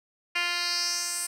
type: tone with band-pass filter sweep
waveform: 10% pulse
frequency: 349.2 Hz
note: F4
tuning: in tune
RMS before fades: -29 dBFS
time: 0.35-1.27 s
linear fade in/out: 10 ms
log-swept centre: 2800 to 9100 Hz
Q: 3.1
effects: none